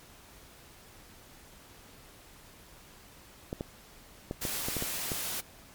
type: clicks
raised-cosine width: 2 ms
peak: -20 dBFS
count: 8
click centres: 3.529 / 3.609 / 4.311 / 4.452 / 4.685 / 4.767 / 4.824 / 5.118 s
type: noise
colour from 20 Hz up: white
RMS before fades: -35 dBFS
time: 4.41-5.41 s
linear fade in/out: 10 ms
effects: pink hiss -54 dBFS RMS until 5.74 s + MP3 96 kbps